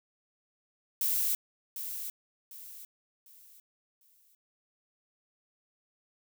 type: noise with echo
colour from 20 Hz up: violet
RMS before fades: -29 dBFS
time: 1.01-1.35 s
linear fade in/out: 2 ms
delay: 750 ms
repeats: 4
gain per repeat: -9 dB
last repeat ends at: 4.35 s
effects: none